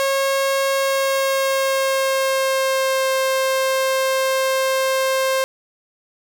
sawtooth tone with pitch glide, 544 to 529.1 Hz, C#5 to C5, -33 to +19 cents, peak -13 dBFS, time 0-5.44 s, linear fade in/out 0 ms, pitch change -48 cents, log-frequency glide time 0.73-3.11 s, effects none

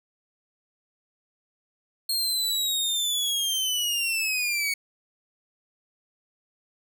sawtooth linear sweep, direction down, 4260 to 2217 Hz, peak -21 dBFS, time 2.09-4.74 s, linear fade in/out 5 ms, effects none

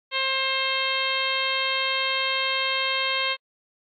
harmonic tone, 531 Hz, C5, 25 cents sharp, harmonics 1 / 2 / 3 / 4 / 5 / 6 / 7 / 8, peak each -33 / -30 / -33 / -29 / -30 / -29 / -33 / -33 dBFS, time 0.11-3.37 s, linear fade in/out 50 ms, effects AAC 64 kbps

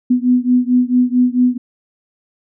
sine beating tone pair, 246.9 / 251.4 Hz, B3 / B3, 0 / +31 cents, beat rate 4.5 Hz, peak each -13 / -14 dBFS, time 0.1-1.58 s, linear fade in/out 10 ms, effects none

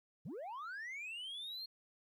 sine linear sweep, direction up, 113.8 to 4286 Hz, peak -40 dBFS, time 0.25-1.66 s, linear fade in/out 10 ms, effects tanh soft clip ceiling -42 dBFS + 13-bit

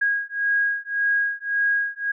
sine beating tone pair, 1640 / 1641.8 Hz, G#6 / G#6, -22 / -20 cents, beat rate 1.8 Hz, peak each -23 dBFS, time 0.01-2.12 s, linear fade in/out 10 ms, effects none

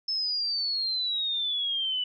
sine exponential sweep, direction down, 5270 to 2960 Hz, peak -26 dBFS, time 0.08-2.04 s, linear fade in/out 5 ms, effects none

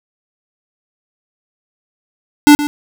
square tone with echo, 293.7 Hz, D4, in tune, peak -3 dBFS, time 2.47-2.55 s, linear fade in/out 0 ms, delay 120 ms, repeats 1, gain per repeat -13 dB, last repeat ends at 2.67 s, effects none

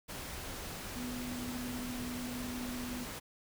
sine tone in noise, 246.9 Hz, B3, in tune, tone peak -39 dBFS, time 0.95-3.05 s, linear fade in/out 20 ms, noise pink, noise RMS -43 dBFS, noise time 0.08-3.2 s, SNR +1 dB, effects none

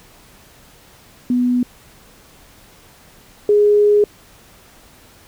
sine tone pair in turn, 246.9 / 414.8 Hz, B3 / G#4, 0 / -2 cents, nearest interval major sixth, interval 898 cents, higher second, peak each -13 / -9 dBFS, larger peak second, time 1.3-1.63 / 3.49-4.04 s, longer second, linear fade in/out 2 ms, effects pink hiss -47 dBFS RMS until 5.27 s

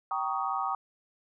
sine chord, Eb dominant seventh, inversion first, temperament just, 777.8 / 933.4 / 1120.1 / 1244.5 Hz, G5 / Bb5 / Db6 / Eb6, -14 / +2 / +18 / 0 cents, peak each -33 / -35 / -34 / -33 dBFS, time 0.11-0.75 s, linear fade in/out 2 ms, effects none

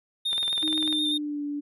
triangle tone with vibrato, 3633 Hz, A#7, 45 cents flat, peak -23 dBFS, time 0.25-1.18 s, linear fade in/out 10 ms, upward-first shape square, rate 8.1 Hz, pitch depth 21 cents each way
click train, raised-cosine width 0.3 ms, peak -21 dBFS, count 13, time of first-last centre 0.33-0.927 s, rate 20.1 Hz
sine tone with pitch glide, 311.1 to 290.3 Hz, D#4 to D4, 0 to -20 cents, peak -28 dBFS, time 0.62-1.61 s, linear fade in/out 20 ms, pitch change -120 cents, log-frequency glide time 0.78-1.43 s
effects none

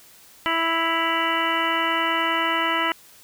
harmonic tone with a mistuned harmonic, 329.6 Hz, E4, in tune, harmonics 1 / 2 / 3 / 4 / 5 / 6 / 7 / 8 / 9, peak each -30 / -31 / -26 / -26 / -32 / -26 / -33 / -35 / -29 dBFS, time 0.46-2.92 s, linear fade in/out 0 ms, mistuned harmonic 8, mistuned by +64 cents, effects white hiss -50 dBFS RMS until 3.23 s

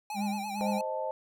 square tone with vibrato, 818 Hz, G#5, 26 cents flat, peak -35 dBFS, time 0.1-0.81 s, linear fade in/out 2 ms, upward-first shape sine, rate 8.8 Hz, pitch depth 92 cents each way
triangle tone with tremolo, 204.9 Hz, G#3, 23 cents flat, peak -27 dBFS, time 0.14-0.82 s, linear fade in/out 50 ms, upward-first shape sine, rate 2.2 Hz, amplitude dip 80%
sine chord, A diminished, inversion first, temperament equal, 523.3 / 622.3 / 880 Hz, C5 / Eb5 / A5, 0 / 0 / 0 cents, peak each -35 dBFS, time 0.61-1.11 s, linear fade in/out 0 ms
effects none

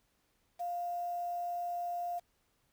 sine tone with quantisation, 701 Hz, F5, 6 cents sharp, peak -34 dBFS, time 0.59-2.2 s, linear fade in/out 20 ms, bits 9, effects pink hiss -75 dBFS RMS until 2.72 s

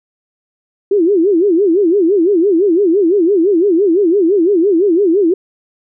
sine tone with vibrato, 366.7 Hz, F#4, 15 cents flat, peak -8 dBFS, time 0.91-5.34 s, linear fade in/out 5 ms, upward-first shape sine, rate 5.9 Hz, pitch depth 230 cents each way, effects none

